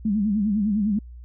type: tone with vibrato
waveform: sine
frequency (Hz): 207.9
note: G#3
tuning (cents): +2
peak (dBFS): -19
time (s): 0.05-0.99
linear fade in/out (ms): 5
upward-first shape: sine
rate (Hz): 9.9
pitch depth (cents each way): 110
effects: added 60 Hz sine -38 dBFS peak until 1.24 s